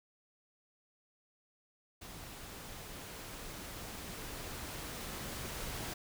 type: noise with level ramp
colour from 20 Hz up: pink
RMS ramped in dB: -49 to -41 dBFS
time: 2.01-5.94 s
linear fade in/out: 10 ms
effects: none